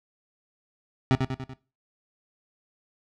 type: tone with echo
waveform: 25% pulse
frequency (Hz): 131.3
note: C3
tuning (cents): +6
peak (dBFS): -14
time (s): 1.11-1.15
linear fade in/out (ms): 0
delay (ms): 96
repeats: 4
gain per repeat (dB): -5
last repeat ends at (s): 1.534
effects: noise-tail reverb RT60 0.3 s tail -18 dB re dry + low-pass 4000 Hz 12 dB/octave